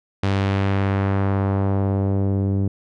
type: tone with low-pass filter sweep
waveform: sawtooth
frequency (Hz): 98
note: G2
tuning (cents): 0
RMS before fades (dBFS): -20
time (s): 0.23-2.68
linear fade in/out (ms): 5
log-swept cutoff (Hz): 4200 to 310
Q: 0.95
effects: none